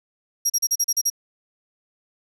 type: tone bursts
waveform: 35% pulse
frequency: 5650 Hz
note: F8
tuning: 19 cents sharp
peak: -15 dBFS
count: 8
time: 0.45-1.101 s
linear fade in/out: 10 ms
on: 49 ms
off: 37 ms
effects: none